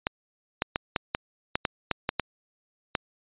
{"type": "clicks", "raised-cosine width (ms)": 0.3, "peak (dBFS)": -8, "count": 11, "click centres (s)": [0.069, 0.621, 0.759, 0.962, 1.149, 1.555, 1.652, 1.913, 2.091, 2.197, 2.952], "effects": ["resampled to 8000 Hz"]}